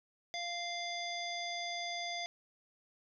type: harmonic tone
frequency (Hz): 695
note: F5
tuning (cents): -9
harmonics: 1 / 3 / 5 / 7 / 9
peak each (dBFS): -41 / -42 / -43 / -45 / -51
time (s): 0.34-2.26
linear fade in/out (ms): 0
effects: none